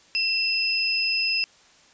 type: tone pair together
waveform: sine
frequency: 2688 / 5074 Hz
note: E7 / D#8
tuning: +33 / +33 cents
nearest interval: major seventh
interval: 1100 cents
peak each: -24 dBFS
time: 0.15-1.44 s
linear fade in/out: 0 ms
effects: white hiss -55 dBFS RMS until 1.93 s + resampled to 16000 Hz